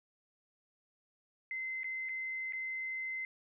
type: tone with dropouts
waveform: sine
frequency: 2063 Hz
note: C7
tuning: 25 cents flat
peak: -36 dBFS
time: 1.51-3.25 s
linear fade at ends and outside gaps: 1 ms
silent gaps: 1.833-1.843 / 2.088-2.092 / 2.524-2.533 s
effects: none